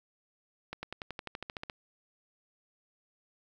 accelerating click train, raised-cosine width 0.3 ms, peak -22 dBFS, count 13, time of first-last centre 0.73-1.698 s, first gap 100 ms, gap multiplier 0.96, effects 10-bit

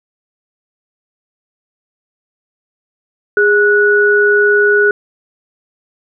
sine tone pair together, 411.2 / 1469.6 Hz, G#4 / F#6, -17 / -12 cents, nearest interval octave + minor seventh, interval 2205 cents, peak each -10 dBFS, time 3.37-4.91 s, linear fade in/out 2 ms, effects none

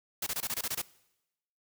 white noise bursts, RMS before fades -33 dBFS, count 9, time 0.22-0.818 s, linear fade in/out 5 ms, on 46 ms, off 23 ms, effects noise-tail reverb RT60 0.9 s tail -21 dB re dry

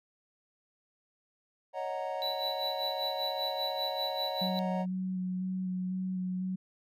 triangle chord, D# minor seventh, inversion third, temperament equal, 554.4 / 622.3 / 740 / 932.3 Hz, C#5 / D#5 / F#5 / A#5, 0 / 0 / 0 / 0 cents, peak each -36 / -37 / -36 / -38 dBFS, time 1.73-4.86 s, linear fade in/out 50 ms
triangle tone with tremolo, 3951 Hz, B7, in tune, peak -30 dBFS, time 2.22-4.59 s, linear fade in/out 0 ms, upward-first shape sine, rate 5.1 Hz, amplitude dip 75%
sine tone with vibrato, 185 Hz, F#3, in tune, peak -31 dBFS, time 4.41-6.56 s, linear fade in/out 10 ms, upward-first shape square, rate 2 Hz, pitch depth 12 cents each way
effects none

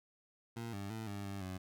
20% pulse tone with pitch steps, 116.2 / 99.9 / 111.2 / 100.9 / 98.9 / 93 Hz, A#2 / G2 / A2 / G#2 / G2 / F#2, -5 / +33 / +19 / -49 / +16 / +9 cents, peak -36 dBFS, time 0.56-1.58 s, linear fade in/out 10 ms, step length 170 ms, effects none

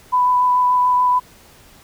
sine tone with vibrato, 995 Hz, B5, 13 cents sharp, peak -12 dBFS, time 0.12-1.2 s, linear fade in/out 20 ms, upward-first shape triangle, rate 6.9 Hz, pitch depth 13 cents each way, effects pink hiss -47 dBFS RMS until 1.83 s

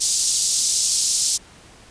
white band-pass noise, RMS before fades -20 dBFS, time 0-1.38 s, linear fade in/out 20 ms, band 4600 to 8800 Hz, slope 24 dB/octave, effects pink hiss -47 dBFS RMS until 1.9 s + resampled to 22050 Hz

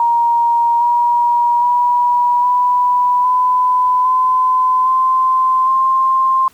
sine tone with pitch steps, 940 / 955.3 / 970.9 / 986.7 / 1002.8 / 1019.2 / 1035.8 / 1052.7 Hz, A#5 / A#5 / B5 / B5 / B5 / C6 / C6 / C6, +14 / +42 / -30 / -2 / +26 / -46 / -18 / +10 cents, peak -10 dBFS, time 0-6.48 s, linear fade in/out 2 ms, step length 810 ms, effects pink hiss -48 dBFS RMS until 6.53 s + high-pass 80 Hz 12 dB/octave

